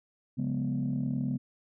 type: chord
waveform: sine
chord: C# dominant seventh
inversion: none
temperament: equal with one note detuned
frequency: 138.59 / 179.11 / 207.7 / 246.9 Hz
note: C#3 / E#3 / G#3 / B3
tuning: 0 / +44 / 0 / 0 cents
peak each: -31 / -37 / -34 / -31 dBFS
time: 0.37-1.38 s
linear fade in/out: 20 ms
effects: tanh soft clip ceiling -22 dBFS